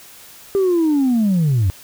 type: linear sweep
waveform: sine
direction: down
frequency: 399.8 to 86.1 Hz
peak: -11 dBFS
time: 0.55-1.7 s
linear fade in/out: 0 ms
effects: tanh soft clip ceiling -11 dBFS + white hiss -42 dBFS RMS until 1.83 s

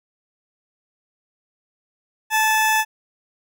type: tone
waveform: 20% pulse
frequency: 872 Hz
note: A5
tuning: 16 cents flat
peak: -11 dBFS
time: 2.3-2.85 s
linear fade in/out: 50 ms
effects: none

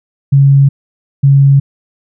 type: tone pair in turn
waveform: sine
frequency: 138.59 / 138.59 Hz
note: C#3 / C#3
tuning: 0 / 0 cents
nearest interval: unison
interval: 0 cents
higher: neither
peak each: -3 dBFS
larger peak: neither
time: 0.32-0.69 / 1.23-1.6 s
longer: neither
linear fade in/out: 10 ms
effects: none

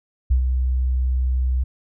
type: tone with ADSR envelope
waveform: sine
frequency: 63.6 Hz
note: C2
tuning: 48 cents flat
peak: -12 dBFS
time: 0.3-1.64 s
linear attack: 13 ms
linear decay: 97 ms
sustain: -5 dB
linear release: 10 ms
effects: none

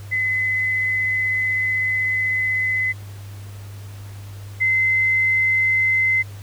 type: tone pair in turn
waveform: sine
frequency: 2029 / 2060 Hz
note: B6 / C7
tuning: +46 / -28 cents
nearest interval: unison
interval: 26 cents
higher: second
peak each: -18 / -15 dBFS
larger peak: second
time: 0.11-2.93 / 4.6-6.23 s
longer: first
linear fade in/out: 20 ms
effects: added 100 Hz sine -33 dBFS peak until 6.42 s + pink hiss -46 dBFS RMS until 6.42 s

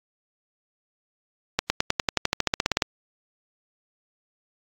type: accelerating click train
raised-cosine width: 0.2 ms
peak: -3 dBFS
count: 17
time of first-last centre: 1.59-2.822 s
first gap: 110 ms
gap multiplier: 0.95
effects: AAC 48 kbps

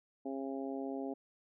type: harmonic tone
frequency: 135.6 Hz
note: C#3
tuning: 38 cents flat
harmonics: 2 / 3 / 4 / 5 / 6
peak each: -39 / -43 / -46 / -46 / -50 dBFS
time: 0.25-1.14 s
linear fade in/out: 10 ms
effects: none

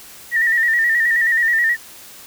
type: tone with vibrato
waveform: sine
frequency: 1857 Hz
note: A#6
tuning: 7 cents flat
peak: -13 dBFS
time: 0.31-1.77 s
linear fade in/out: 50 ms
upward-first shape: square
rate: 9.4 Hz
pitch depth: 52 cents each way
effects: white hiss -40 dBFS RMS until 2.26 s

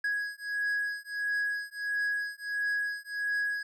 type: beating tone pair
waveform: triangle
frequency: 1661.2 / 1662.7 Hz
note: G#6 / G#6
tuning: 0 / +2 cents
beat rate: 1.5 Hz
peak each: -31 dBFS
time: 0.04-3.63 s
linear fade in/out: 5 ms
effects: none

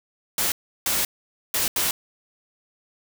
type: noise bursts at uneven times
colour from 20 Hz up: white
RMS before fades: -23 dBFS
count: 4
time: 0.38-0.52 / 0.86-1.05 / 1.54-1.68 / 1.76-1.91 s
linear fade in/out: 2 ms
effects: none

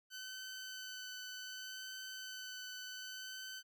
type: tone with vibrato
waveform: 15% pulse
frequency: 1516 Hz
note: F#6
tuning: 42 cents sharp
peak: -39 dBFS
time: 0.1-3.63 s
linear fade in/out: 50 ms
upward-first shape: sine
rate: 0.66 Hz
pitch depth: 12 cents each way
effects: none

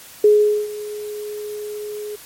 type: tone with ADSR envelope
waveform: sine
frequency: 419.7 Hz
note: G#4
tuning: 18 cents sharp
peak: -7 dBFS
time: 0.24-2.16 s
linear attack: 4 ms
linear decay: 430 ms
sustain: -19 dB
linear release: 10 ms
effects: white hiss -41 dBFS RMS until 2.25 s + MP3 64 kbps

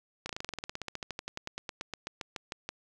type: slowing click train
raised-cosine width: 0.2 ms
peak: -19 dBFS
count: 30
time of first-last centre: 0.26-2.69 s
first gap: 33 ms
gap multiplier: 1.06
effects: none

